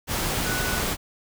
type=tone in noise; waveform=sine; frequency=1480 Hz; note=F#6; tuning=in tune; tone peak=-30 dBFS; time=0.44-0.83 s; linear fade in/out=50 ms; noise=pink; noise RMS=-26 dBFS; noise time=0.07-0.97 s; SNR=-7 dB; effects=none